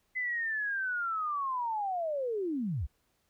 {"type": "linear sweep", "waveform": "sine", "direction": "down", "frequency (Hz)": [2038, 53], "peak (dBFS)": -30, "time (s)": [0.15, 2.87], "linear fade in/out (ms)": 20, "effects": ["pink hiss -74 dBFS RMS until 3.29 s"]}